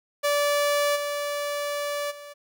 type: tone with level steps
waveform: sawtooth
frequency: 580 Hz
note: D5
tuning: 22 cents flat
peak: -17 / -23 / -36 dBFS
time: 0.23-2.34 s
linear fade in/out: 20 ms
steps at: 0.95 / 2.1 s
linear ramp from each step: 20 ms
effects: none